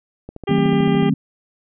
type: click train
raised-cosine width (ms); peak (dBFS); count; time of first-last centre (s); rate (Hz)
2; -19; 11; 0.29-1.025; 13.6
type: harmonic tone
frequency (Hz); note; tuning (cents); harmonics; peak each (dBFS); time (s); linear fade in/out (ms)
398.8; G4; +30; 1 / 2 / 3 / 4 / 5 / 6 / 7 / 8; -20 / -27 / -33 / -40 / -33 / -38 / -37 / -35; 0.47-1.1; 10
type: chord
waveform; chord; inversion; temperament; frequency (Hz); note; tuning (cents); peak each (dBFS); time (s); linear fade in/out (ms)
sine; D# diminished seventh; none; equal with one note detuned; 155.56 / 185 / 220 / 263.9; D#3 / F#3 / A3 / C4; 0 / 0 / 0 / +15; -20; 0.49-1.14; 5
effects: none

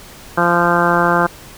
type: harmonic tone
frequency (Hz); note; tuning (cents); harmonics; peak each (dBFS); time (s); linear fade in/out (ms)
173; F3; -16; 1 / 2 / 3 / 4 / 5 / 6 / 7 / 8 / 9; -20 / -20 / -20 / -20 / -20 / -20 / -20 / -20 / -20; 0.37-1.27; 10
effects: pink hiss -38 dBFS RMS until 1.57 s

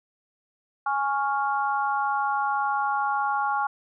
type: chord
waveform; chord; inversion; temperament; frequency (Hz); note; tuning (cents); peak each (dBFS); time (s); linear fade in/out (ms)
sine; Db major; second; equal; 830.6 / 1108.7 / 1396.9; Ab5 / Db6 / F6; 0 / 0 / 0; -25 / -28 / -29; 0.86-3.67; 5
effects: none

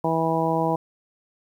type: harmonic tone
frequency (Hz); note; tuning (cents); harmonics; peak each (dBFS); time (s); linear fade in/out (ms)
162.9; E3; -20; 1 / 2 / 3 / 4 / 5 / 6; -27 / -27 / -27 / -27 / -27 / -27; 0.04-0.76; 5
effects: 9-bit

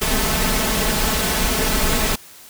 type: noise with comb filter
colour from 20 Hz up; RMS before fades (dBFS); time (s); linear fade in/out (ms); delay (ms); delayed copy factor
pink; -19; 0.01-2.16; 10; 4.6; +0.7
effects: white hiss -43 dBFS RMS until 2.49 s

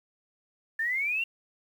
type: exponential sweep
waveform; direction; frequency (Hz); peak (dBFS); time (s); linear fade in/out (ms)
sine; up; 1760 to 2794; -26; 0.79-1.24; 5
effects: 9-bit

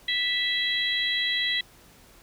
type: harmonic tone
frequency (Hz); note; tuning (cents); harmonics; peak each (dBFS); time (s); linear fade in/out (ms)
657; E5; -6; 3 / 4 / 5 / 6; -27 / -39 / -28 / -29; 0.08-1.61; 5
effects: pink hiss -54 dBFS RMS until 2.22 s

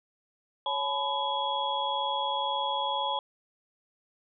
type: tone cluster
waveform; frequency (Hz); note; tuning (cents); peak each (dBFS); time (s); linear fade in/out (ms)
sine; 556 / 857 / 999 / 3336; C#5 / A5 / B5 / G#7; +5 / -46 / +20 / +7; -36 / -31 / -32 / -33; 0.66-3.19; 2
effects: none

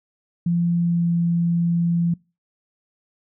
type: tone with pitch glide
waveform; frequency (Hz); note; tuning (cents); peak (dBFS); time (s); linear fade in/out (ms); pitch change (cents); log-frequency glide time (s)
sine; 171.7 to 170.42; F3 to F3; -29 to -42; -17; 0.46-2.14; 5; -13; 0.78-1.11
effects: noise-tail reverb RT60 0.3 s tail -25 dB re dry

